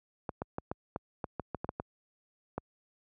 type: clicks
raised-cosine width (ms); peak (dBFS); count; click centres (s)
1; -20; 12; 0.292 / 0.419 / 0.584 / 0.715 / 0.961 / 1.242 / 1.397 / 1.547 / 1.645 / 1.691 / 1.799 / 2.58
effects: high-pass 60 Hz 12 dB/octave